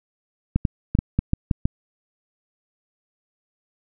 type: clicks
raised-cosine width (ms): 5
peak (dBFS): -6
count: 8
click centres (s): 0.56 / 0.652 / 0.951 / 0.989 / 1.19 / 1.334 / 1.512 / 1.655
effects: none